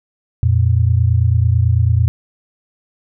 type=tone pair together; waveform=sine; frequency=87.46 / 116.54 Hz; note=F2 / A#2; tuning=+3 / 0 cents; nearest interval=perfect fourth; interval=497 cents; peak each=-13 dBFS; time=0.43-2.08 s; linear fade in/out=0 ms; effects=none